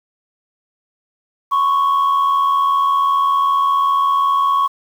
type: tone pair together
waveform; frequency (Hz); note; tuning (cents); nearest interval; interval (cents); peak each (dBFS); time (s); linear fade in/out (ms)
sine; 1028.7 / 1108.7; C6 / C#6; -30 / 0; minor second; 130; -18 / -11; 1.51-4.68; 20
effects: tanh soft clip ceiling -10 dBFS + 7-bit